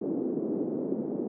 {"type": "band-pass noise", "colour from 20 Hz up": "white", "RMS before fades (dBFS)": -31, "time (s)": [0.01, 1.28], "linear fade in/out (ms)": 10, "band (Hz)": [220, 380], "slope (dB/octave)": 24, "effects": []}